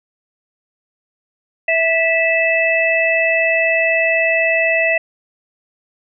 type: harmonic tone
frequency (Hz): 656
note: E5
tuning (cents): -9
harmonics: 1 / 3 / 4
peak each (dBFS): -17 / -17 / -17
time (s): 1.68-4.98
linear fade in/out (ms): 5
effects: none